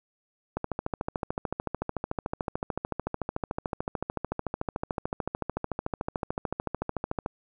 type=click train; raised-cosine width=1 ms; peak=-15 dBFS; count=92; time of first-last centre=0.57-7.261 s; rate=13.6 Hz; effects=none